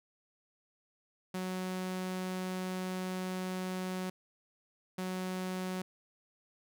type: tone bursts at uneven times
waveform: sawtooth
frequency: 185 Hz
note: F#3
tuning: in tune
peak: -31 dBFS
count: 2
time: 1.34-4.1 / 4.98-5.82 s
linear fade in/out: 5 ms
effects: none